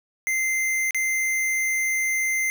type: tone with dropouts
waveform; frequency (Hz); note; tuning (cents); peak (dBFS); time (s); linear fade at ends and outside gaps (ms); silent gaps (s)
square; 2081; C7; -10; -22; 0.27-2.5; 0; 0.908-0.946
effects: none